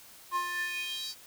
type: tone with high-pass filter sweep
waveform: square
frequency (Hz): 353.3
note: F4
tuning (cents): +20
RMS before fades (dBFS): -34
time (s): 0.31-1.15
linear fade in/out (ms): 50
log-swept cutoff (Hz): 1000 to 4800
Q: 5.2
effects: white hiss -53 dBFS RMS until 1.26 s